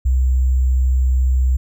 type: tone with sample-and-hold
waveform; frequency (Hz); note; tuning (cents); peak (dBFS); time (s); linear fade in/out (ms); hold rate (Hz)
sine; 64.1; C2; -35; -12; 0.05-1.57; 10; 7350
effects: none